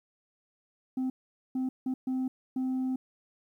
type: tone bursts at uneven times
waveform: sine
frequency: 258.9 Hz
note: C4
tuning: 18 cents flat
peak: -25 dBFS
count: 5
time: 0.97-1.1 / 1.55-1.69 / 1.86-1.94 / 2.07-2.28 / 2.56-2.96 s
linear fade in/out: 5 ms
effects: tanh soft clip ceiling -27 dBFS + 11-bit